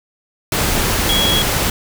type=tone in noise; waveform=sine; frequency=3322 Hz; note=G#7; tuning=in tune; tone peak=-15 dBFS; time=1.09-1.42 s; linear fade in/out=2 ms; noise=pink; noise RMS=-17 dBFS; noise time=0.52-1.7 s; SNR=-1 dB; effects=none